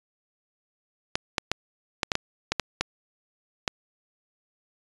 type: clicks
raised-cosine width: 0.2 ms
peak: -6 dBFS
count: 10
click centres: 1.155 / 1.382 / 1.516 / 2.032 / 2.118 / 2.154 / 2.52 / 2.597 / 2.81 / 3.678 s
effects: resampled to 22050 Hz